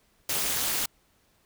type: noise with amplitude modulation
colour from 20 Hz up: white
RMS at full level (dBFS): -24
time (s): 0.29-0.86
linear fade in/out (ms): 5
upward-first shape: sine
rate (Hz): 235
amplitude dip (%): 90
effects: pink hiss -66 dBFS RMS until 1.45 s